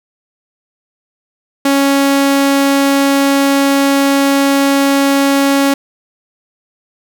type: tone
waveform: sawtooth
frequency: 277.2 Hz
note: C#4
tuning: in tune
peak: -5 dBFS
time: 1.65-5.74 s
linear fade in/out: 5 ms
effects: none